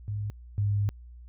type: tone pair in turn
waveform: sine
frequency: 103.83 / 102.16 Hz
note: G#2 / G#2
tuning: 0 / -28 cents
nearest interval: unison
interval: 28 cents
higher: first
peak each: -29 / -23 dBFS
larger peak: second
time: 0.08-0.3 / 0.58-0.89 s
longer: second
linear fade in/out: 0 ms
effects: added 60 Hz sine -44 dBFS peak until 1.28 s